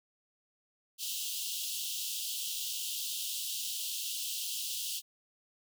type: high-pass noise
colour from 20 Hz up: pink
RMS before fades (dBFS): -37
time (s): 0.98-5.02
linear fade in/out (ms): 50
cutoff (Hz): 2800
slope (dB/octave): 96
effects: none